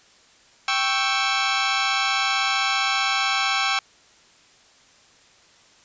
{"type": "chord", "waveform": "15% pulse", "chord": "C# diminished", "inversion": "second", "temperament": "equal", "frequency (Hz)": [784, 1108.7, 1318.5], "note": ["G5", "C#6", "E6"], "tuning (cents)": [0, 0, 0], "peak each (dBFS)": -18, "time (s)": [0.68, 3.79], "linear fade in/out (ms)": 2, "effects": ["white hiss -54 dBFS RMS until 5.84 s", "resampled to 16000 Hz"]}